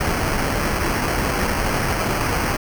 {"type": "noise with sample-and-hold", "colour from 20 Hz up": "pink", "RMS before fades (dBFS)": -21, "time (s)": [0, 2.57], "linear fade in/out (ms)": 10, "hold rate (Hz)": 3675, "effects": []}